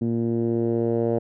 10% pulse tone with low-pass filter sweep, 116.1 Hz, A#2, 7 cents flat, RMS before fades -23 dBFS, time 0.01-1.19 s, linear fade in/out 10 ms, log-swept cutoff 260 to 540 Hz, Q 2.1, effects none

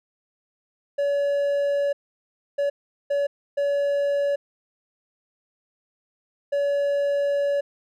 triangle tone bursts at uneven times, 568 Hz, C#5, 42 cents sharp, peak -18 dBFS, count 5, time 0.98-1.93 / 2.58-2.7 / 3.1-3.27 / 3.57-4.36 / 6.52-7.61 s, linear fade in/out 10 ms, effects none

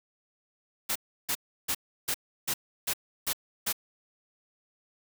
white noise bursts, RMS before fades -29 dBFS, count 8, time 0.89-3.728 s, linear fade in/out 10 ms, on 66 ms, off 330 ms, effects none

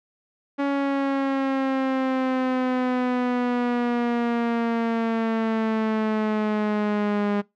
sawtooth exponential sweep, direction down, 281.2 to 203.7 Hz, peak -17 dBFS, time 0.58-7.42 s, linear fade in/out 20 ms, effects noise-tail reverb RT60 0.2 s tail -23 dB re dry + low-pass 2000 Hz 12 dB/octave

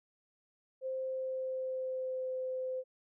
sine tone with pitch glide, 523 to 515.2 Hz, C5 to C5, -1 to -27 cents, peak -34 dBFS, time 0.81-2.84 s, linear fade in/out 50 ms, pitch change -26 cents, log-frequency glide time 1.02-2.31 s, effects none

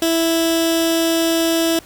15% pulse tone with notch filter, 329.6 Hz, E4, in tune, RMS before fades -17 dBFS, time 0.02-1.79 s, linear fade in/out 2 ms, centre 1100 Hz, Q 0.76, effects pink hiss -44 dBFS RMS until 1.85 s

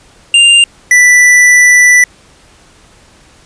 square tone pair in turn, 2794 / 1975.7 Hz, F7 / B6, 0 / 0 cents, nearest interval tritone, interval 600 cents, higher first, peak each -3 dBFS, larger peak neither, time 0.34-0.64 / 0.91-2.04 s, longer second, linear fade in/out 2 ms, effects pink hiss -43 dBFS RMS until 3.45 s + resampled to 22050 Hz

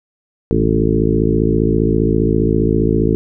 harmonic tone with a mistuned harmonic, 55 Hz, A1, in tune, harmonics 1 / 2 / 3 / 4 / 5 / 6 / 7 / 8, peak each -20 / -20 / -20 / -20 / -20 / -20 / -20 / -20 dBFS, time 0.51-3.15 s, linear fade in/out 0 ms, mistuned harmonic 3, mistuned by -58 cents, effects none

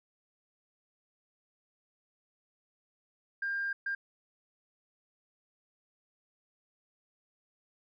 sine tone bursts at uneven times, 1600 Hz, G6, 35 cents sharp, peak -30 dBFS, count 2, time 3.42-3.73 / 3.86-3.95 s, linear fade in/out 5 ms, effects tanh soft clip ceiling -26 dBFS

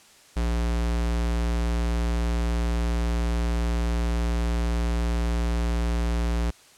square tone, 58.2 Hz, A#1, 2 cents flat, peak -23 dBFS, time 0.36-6.51 s, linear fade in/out 10 ms, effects white hiss -53 dBFS RMS until 6.77 s + low-pass 9000 Hz 12 dB/octave

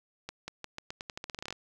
accelerating click train, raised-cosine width 0.2 ms, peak -21 dBFS, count 17, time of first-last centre 0.29-1.526 s, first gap 190 ms, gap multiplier 0.86, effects 9-bit

